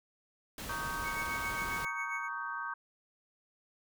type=noise; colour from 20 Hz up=pink; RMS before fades=-42 dBFS; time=0.58-1.85 s; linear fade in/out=2 ms
type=chord; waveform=sine; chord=Eb dominant seventh; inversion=second; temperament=just; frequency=933.4 / 1120.1 / 1244.5 / 1555.6 Hz; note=Bb5 / Db6 / Eb6 / G6; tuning=+2 / +18 / 0 / -14 cents; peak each=-43 / -41 / -43 / -39 dBFS; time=0.69-2.74 s; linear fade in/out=5 ms
type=tone with tremolo; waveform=triangle; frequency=2217 Hz; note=C#7; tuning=in tune; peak=-34 dBFS; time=1.03-2.29 s; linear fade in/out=50 ms; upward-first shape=sine; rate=7.4 Hz; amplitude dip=75%
effects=none